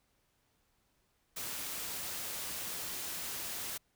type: noise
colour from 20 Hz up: white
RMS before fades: -40 dBFS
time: 1.36-3.78 s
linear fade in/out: 10 ms
effects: pink hiss -75 dBFS RMS until 3.95 s